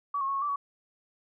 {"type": "tone with pitch steps", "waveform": "sine", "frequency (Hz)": [1140, 1082, 1104, 1096, 1166, 1127], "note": ["C#6", "C#6", "C#6", "C#6", "D6", "C#6"], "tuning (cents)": [48, -42, -7, -20, -13, 28], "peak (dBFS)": -27, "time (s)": [0.14, 0.56], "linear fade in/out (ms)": 5, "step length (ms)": 70, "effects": []}